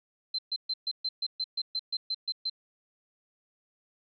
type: tone bursts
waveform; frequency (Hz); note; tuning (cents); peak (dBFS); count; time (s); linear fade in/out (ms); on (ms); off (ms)
sine; 4100; C8; -36; -28; 13; 0.34-2.498; 5; 46; 130
effects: none